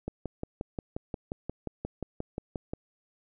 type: click train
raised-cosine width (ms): 2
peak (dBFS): -20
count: 16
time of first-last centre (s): 0.08-2.735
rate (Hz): 5.65
effects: none